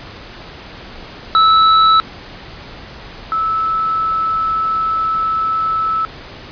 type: tone pair in turn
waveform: square / sine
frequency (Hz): 1308 / 1308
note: E6 / E6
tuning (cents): -14 / -14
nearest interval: unison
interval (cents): 0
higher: neither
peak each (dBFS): -8 / -14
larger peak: first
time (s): 1.35-2 / 3.32-6.05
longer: second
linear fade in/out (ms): 0
effects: pink hiss -34 dBFS RMS until 6.51 s + resampled to 11025 Hz